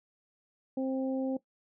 harmonic tone, 263.8 Hz, C4, 14 cents sharp, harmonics 1 / 2 / 3, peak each -30 / -35 / -45 dBFS, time 0.77-1.37 s, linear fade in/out 5 ms, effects noise-tail reverb RT60 0.1 s tail -17 dB re dry

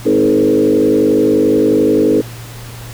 sine tone with frequency modulation, 370 Hz, F#4, in tune, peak -8 dBFS, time 0.05-2.22 s, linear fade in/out 20 ms, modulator 51.5 Hz, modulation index 2.3, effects added 117 Hz sine -29 dBFS peak until 2.93 s + pink hiss -34 dBFS RMS until 2.93 s

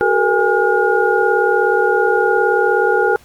sine tone cluster, 378.8 / 436.1 / 475.2 / 819 / 1428 Hz, F#4 / A4 / A#4 / G#5 / F6, +41 / -15 / +33 / -24 / +38 cents, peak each -18 dBFS, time 0.01-3.16 s, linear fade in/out 0 ms, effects pink hiss -48 dBFS RMS until 3.24 s + Opus 32 kbps

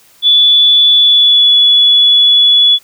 sine tone with pitch glide, 3452 to 3412 Hz, A7 to G#7, -34 to +46 cents, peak -4 dBFS, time 0.22-2.79 s, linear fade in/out 50 ms, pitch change -20 cents, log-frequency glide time 0.92-1.52 s, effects white hiss -46 dBFS RMS until 2.83 s

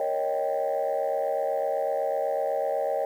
sine chord, Eb dominant seventh, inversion second, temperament equal, 466.2 / 554.4 / 622.3 / 784 Hz, Bb4 / Db5 / Eb5 / G5, 0 / 0 / 0 / 0 cents, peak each -32 / -27 / -28 / -30 dBFS, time 0-3.05 s, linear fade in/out 2 ms, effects tanh soft clip ceiling -18 dBFS + 9-bit

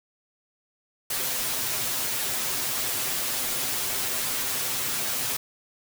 white noise with comb filter, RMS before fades -28 dBFS, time 1.1-5.37 s, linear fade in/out 5 ms, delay 7.8 ms, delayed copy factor +1, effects none

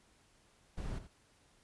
brown noise with echo, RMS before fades -40 dBFS, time 0.77-0.99 s, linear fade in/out 10 ms, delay 83 ms, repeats 1, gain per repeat -11 dB, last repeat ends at 1.073 s, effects pink hiss -68 dBFS RMS until 1.63 s + resampled to 24000 Hz

